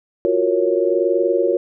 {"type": "chord", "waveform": "sine", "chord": "Gb major seventh", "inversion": "third", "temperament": "equal", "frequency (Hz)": [349.2, 370, 466.2, 554.4], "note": ["F4", "Gb4", "Bb4", "Db5"], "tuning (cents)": [0, 0, 0, 0], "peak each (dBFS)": -20, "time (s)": [0.25, 1.57], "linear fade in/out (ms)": 0, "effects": []}